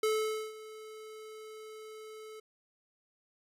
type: tone with ADSR envelope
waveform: square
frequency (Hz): 434.1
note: A4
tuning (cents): -23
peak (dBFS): -27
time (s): 0.03-2.4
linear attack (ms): 4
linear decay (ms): 490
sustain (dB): -19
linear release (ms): 6
effects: resampled to 32000 Hz